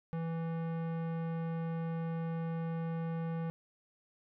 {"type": "tone with tanh clipping", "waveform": "sine", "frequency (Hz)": 164.81, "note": "E3", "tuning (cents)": 0, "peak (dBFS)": -36, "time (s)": [0.13, 3.5], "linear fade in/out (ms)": 0, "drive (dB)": 18, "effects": []}